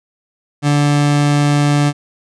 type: tone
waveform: 30% pulse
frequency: 145.5 Hz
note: D3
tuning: 16 cents flat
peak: -8 dBFS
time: 0.62-1.93 s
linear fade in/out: 50 ms
effects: resampled to 22050 Hz